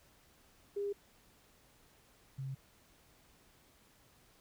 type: tone pair in turn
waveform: sine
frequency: 404.2 / 134.19 Hz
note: G#4 / C3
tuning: -47 / +44 cents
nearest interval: octave + perfect fifth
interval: 1909 cents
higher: first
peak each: -34 / -38 dBFS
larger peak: first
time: 0.76-0.93 / 2.38-2.55 s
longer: neither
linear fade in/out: 10 ms
effects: pink hiss -66 dBFS RMS until 4.4 s